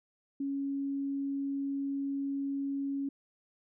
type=tone; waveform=sine; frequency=277.2 Hz; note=C#4; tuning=in tune; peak=-31 dBFS; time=0.4-3.09 s; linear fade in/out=5 ms; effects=none